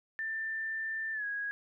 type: tone with pitch glide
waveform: sine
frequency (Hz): 1782 to 1653.1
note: A6 to G#6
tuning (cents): +22 to -8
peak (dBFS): -33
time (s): 0.19-1.51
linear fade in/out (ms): 0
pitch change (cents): -130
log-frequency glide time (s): 1.13-1.25
effects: none